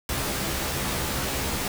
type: noise with comb filter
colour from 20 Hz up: pink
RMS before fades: -28 dBFS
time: 0.09-1.68 s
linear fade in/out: 2 ms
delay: 15 ms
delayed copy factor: +0.65
effects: none